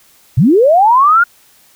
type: linear sweep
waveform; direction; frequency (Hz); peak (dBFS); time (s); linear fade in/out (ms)
sine; up; 100.2 to 1444; -5; 0.37-1.24; 10
effects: white hiss -48 dBFS RMS until 1.75 s